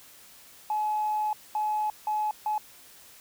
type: tone bursts at uneven times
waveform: sine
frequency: 851 Hz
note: G#5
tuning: 42 cents sharp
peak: -24 dBFS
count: 4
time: 0.7-1.33 / 1.55-1.9 / 2.07-2.31 / 2.46-2.58 s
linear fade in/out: 2 ms
effects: tanh soft clip ceiling -20 dBFS + white hiss -52 dBFS RMS until 3.2 s